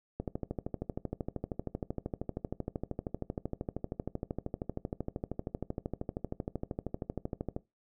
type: click train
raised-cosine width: 2 ms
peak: -21 dBFS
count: 96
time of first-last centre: 0.2-7.564 s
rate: 12.9 Hz
effects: noise-tail reverb RT60 0.2 s tail -19 dB re dry